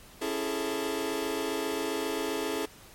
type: chord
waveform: sawtooth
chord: A major seventh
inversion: first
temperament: just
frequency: 275 / 330 / 412.5 / 440 Hz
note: C#4 / E4 / G#4 / A4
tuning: -14 / +2 / -12 / 0 cents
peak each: -32 / -31 / -30 / -30 dBFS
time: 0.21-2.66 s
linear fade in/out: 10 ms
effects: pink hiss -52 dBFS RMS until 2.94 s + MP3 64 kbps